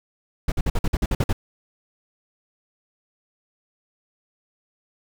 brown noise bursts, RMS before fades -20 dBFS, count 10, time 0.48-1.33 s, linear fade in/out 5 ms, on 40 ms, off 50 ms, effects none

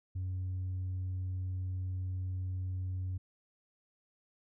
triangle tone with tanh clipping, 92.5 Hz, F#2, in tune, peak -34 dBFS, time 0.15-3.18 s, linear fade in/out 10 ms, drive 6 dB, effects none

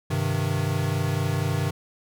square tone cluster, 99.4 / 131.1 / 155.3 Hz, G2 / C3 / D#3, +25 / +4 / -3 cents, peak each -28 dBFS, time 0.1-1.71 s, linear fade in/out 10 ms, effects none

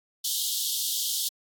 pink high-pass noise, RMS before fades -28 dBFS, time 0.24-1.29 s, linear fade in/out 10 ms, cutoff 3100 Hz, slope 96 dB/octave, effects AAC 64 kbps

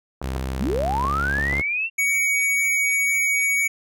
clicks, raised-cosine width 1 ms, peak -15 dBFS, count 6, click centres 0.216 / 0.362 / 1.049 / 1.386 / 1.531 / 1.596 s
sawtooth tone with pitch glide, 65.41 to 70.1 Hz, C2 to C#2, 0 to +20 cents, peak -21 dBFS, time 0.22-1.62 s, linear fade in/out 20 ms, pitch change +120 cents, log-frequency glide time 0.57-1.15 s
sine linear sweep, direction up, 123.47 to 2756 Hz, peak -21 dBFS, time 0.58-1.9 s, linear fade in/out 50 ms
square tone, 2249 Hz, C#7, 24 cents sharp, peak -19 dBFS, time 1.98-3.68 s, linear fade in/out 10 ms
effects none

